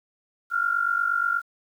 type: tone pair together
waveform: sine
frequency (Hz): 1373 / 1421.4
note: F6 / F6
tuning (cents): -30 / +30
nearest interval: minor second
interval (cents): 60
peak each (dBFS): -24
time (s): 0.5-1.42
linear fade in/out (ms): 50
effects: 9-bit